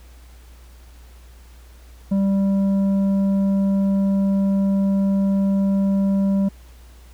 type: tone with tanh clipping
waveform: sine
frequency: 196 Hz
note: G3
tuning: in tune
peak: -17 dBFS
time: 2.11-6.49 s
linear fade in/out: 10 ms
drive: 7 dB
effects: added 60 Hz sine -42 dBFS peak until 7.13 s + pink hiss -53 dBFS RMS until 7.13 s